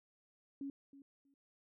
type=tone with echo; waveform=sine; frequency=277.2 Hz; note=C#4; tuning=in tune; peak=-40 dBFS; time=0.61-0.7 s; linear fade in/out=2 ms; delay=320 ms; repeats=2; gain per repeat=-15 dB; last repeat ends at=1.34 s; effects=none